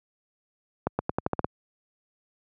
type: accelerating click train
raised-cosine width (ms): 1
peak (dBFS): -10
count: 8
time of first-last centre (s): 0.87-1.445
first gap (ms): 120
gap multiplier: 0.87
effects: high-pass 80 Hz 12 dB/octave